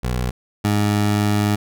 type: tone pair in turn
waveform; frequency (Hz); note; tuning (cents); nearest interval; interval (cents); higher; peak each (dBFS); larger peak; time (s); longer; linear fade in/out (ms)
20% pulse; 61.74 / 103.81; B1 / G#2; 0 / 0; major sixth; 900; second; -15 / -11; second; 0.03-0.31 / 0.64-1.56; second; 10
effects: none